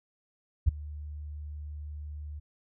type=tone with ADSR envelope; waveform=sine; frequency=74.5 Hz; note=D2; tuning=25 cents sharp; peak=-15 dBFS; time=0.66-2.4 s; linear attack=23 ms; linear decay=11 ms; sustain=-22 dB; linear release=16 ms; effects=none